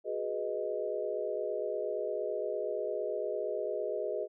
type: chord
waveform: sine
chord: G# minor seventh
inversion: third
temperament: equal with one note detuned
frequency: 370 / 418.7 / 493.9 / 622.3 Hz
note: F#4 / G#4 / B4 / D#5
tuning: 0 / +14 / 0 / 0 cents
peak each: -40 / -36 / -38 / -36 dBFS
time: 0.04-4.28 s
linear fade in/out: 50 ms
effects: none